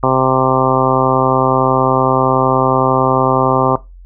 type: harmonic tone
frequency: 130.81 Hz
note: C3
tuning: in tune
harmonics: 1 / 2 / 3 / 4 / 5 / 6 / 7 / 8 / 9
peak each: -19 / -19 / -19 / -19 / -19 / -19 / -19 / -19 / -19 dBFS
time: 0.03-3.76 s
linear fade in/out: 2 ms
effects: noise-tail reverb RT60 0.2 s tail -17 dB re dry + added 44 Hz sine -34 dBFS peak until 4.05 s